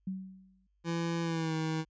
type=tone with exponential decay; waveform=sine; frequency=189.2 Hz; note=F#3; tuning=39 cents sharp; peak=-31 dBFS; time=0.07-0.67 s; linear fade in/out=5 ms; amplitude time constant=130 ms
type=tone with pitch glide; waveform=25% pulse; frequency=168 to 159.03 Hz; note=E3 to D#3; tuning=+33 to +38 cents; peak=-27 dBFS; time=0.84-1.85 s; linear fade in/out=50 ms; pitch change=-95 cents; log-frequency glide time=1.22-1.54 s
effects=added 50 Hz sine -70 dBFS peak until 1.89 s + resampled to 16000 Hz